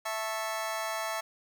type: chord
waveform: 25% pulse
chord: A major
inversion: second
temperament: just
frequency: 660 / 880 / 1100 Hz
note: E5 / A5 / C#6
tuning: +2 / 0 / -14 cents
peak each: -31 / -33 / -35 dBFS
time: 0.05-1.21 s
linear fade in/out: 10 ms
effects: none